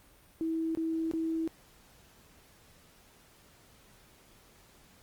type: tone bursts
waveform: sine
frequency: 324.5 Hz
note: E4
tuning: 27 cents flat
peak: -29 dBFS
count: 3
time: 0.41-1.476 s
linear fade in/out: 0 ms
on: 340 ms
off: 23 ms
effects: pink hiss -60 dBFS RMS until 5.02 s + Opus 32 kbps

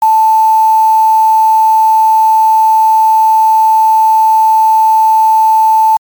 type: tone with quantisation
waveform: sine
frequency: 880 Hz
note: A5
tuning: in tune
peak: -4 dBFS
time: 0.02-5.97 s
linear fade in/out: 5 ms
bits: 4
effects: MP3 96 kbps

